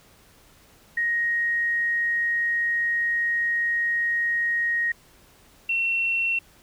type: tone pair in turn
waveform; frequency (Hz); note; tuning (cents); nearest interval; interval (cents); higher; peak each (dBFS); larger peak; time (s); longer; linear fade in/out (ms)
sine; 1875 / 2715; A#6 / F7; +10 / -50; tritone; 640; second; -21; neither; 0.97-4.92 / 5.69-6.39; first; 5
effects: pink hiss -55 dBFS RMS until 6.62 s